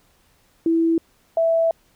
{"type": "tone pair in turn", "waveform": "sine", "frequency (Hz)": [329.6, 659.2], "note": ["E4", "E5"], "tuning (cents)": [0, 0], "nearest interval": "octave", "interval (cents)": 1200, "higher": "second", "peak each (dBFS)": -15, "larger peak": "neither", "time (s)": [[0.66, 0.98], [1.37, 1.71]], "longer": "second", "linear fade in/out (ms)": 2, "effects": ["pink hiss -60 dBFS RMS until 1.95 s"]}